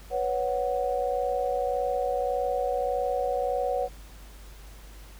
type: chord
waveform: sine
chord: B suspended second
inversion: none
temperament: just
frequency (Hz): 493.9 / 555.6 / 740.8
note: B4 / C#5 / F#5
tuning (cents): 0 / +4 / +2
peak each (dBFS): -29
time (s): 0.1-3.89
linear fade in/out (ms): 50
effects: added 50 Hz sine -44 dBFS peak until 5.19 s + pink hiss -52 dBFS RMS until 5.19 s